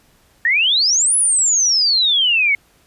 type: exponential two-way sweep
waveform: sine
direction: up then down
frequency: 1792 to 10330 to 2166 Hz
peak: -12 dBFS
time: 0.45-2.55 s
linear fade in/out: 2 ms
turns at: 1.16 s
effects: pink hiss -55 dBFS RMS until 2.86 s + resampled to 32000 Hz